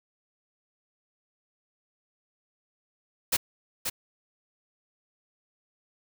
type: noise with echo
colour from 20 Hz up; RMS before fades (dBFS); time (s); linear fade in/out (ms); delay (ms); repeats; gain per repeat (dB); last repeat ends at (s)
white; -24; 3.32-3.37; 10; 530; 1; -6; 3.9
effects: none